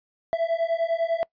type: beating tone pair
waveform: triangle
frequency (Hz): 659.3 / 669.3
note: E5 / E5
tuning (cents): 0 / +26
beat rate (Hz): 10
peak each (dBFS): -23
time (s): 0.33-1.23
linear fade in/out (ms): 0
effects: noise-tail reverb RT60 0.1 s tail -24 dB re dry + resampled to 11025 Hz